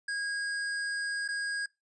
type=tone with dropouts; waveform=square; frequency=1636 Hz; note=G#6; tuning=26 cents flat; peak=-32 dBFS; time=0.08-1.66 s; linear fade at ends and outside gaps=5 ms; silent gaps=1.279-1.286 s; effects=noise-tail reverb RT60 0.2 s tail -20 dB re dry + resampled to 22050 Hz